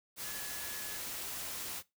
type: tone in noise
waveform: sine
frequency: 1700 Hz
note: G#6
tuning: 40 cents sharp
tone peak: -48 dBFS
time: 0.22-1.01 s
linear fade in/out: 50 ms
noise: white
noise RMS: -41 dBFS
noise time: 0.16-1.83 s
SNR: -10 dB
effects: noise-tail reverb RT60 0.2 s tail -19 dB re dry